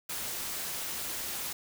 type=noise with amplitude modulation; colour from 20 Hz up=white; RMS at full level=-34 dBFS; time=0.09-1.53 s; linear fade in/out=5 ms; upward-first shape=sine; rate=274 Hz; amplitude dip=50%; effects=none